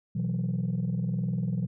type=chord; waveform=sine; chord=B suspended fourth; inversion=none; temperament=equal; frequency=123.47 / 164.81 / 185 Hz; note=B2 / E3 / F#3; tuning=0 / 0 / 0 cents; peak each=-29 dBFS; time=0.15-1.67 s; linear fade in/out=10 ms; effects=tanh soft clip ceiling -22 dBFS